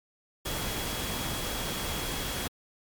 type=tone in noise; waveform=sine; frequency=3322 Hz; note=G#7; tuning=in tune; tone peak=-41 dBFS; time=0.45-2.48 s; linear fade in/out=10 ms; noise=pink; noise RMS=-33 dBFS; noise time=0.45-2.48 s; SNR=-11 dB; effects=MP3 96 kbps